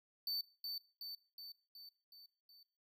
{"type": "tone with echo", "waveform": "square", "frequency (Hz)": 4543, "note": "C#8", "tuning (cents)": 42, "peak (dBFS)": -38, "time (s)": [0.27, 0.41], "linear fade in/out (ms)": 2, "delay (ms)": 370, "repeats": 6, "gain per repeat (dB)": -4, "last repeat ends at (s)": 2.63, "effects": ["noise-tail reverb RT60 0.4 s tail -21 dB re dry"]}